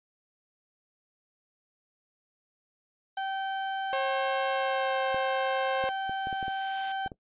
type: tone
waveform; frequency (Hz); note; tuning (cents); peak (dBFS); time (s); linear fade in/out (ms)
35% pulse; 774; G5; -22; -28; 3.17-7.08; 5
type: tone with pitch glide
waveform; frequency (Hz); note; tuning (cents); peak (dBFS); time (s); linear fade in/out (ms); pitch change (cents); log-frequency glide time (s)
sawtooth; 539 to 532.5; C#5 to C5; -49 to +30; -24; 3.93-5.89; 0; -21; 4.52-5
type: clicks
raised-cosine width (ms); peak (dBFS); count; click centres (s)
2; -27; 9; 5.145 / 5.84 / 6.095 / 6.271 / 6.328 / 6.428 / 6.481 / 7.062 / 7.118
type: noise with exponential growth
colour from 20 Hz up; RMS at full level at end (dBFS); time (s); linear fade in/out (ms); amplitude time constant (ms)
blue; -33; 5.31-6.92; 1; 350
effects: noise-tail reverb RT60 0.1 s tail -19 dB re dry + resampled to 8000 Hz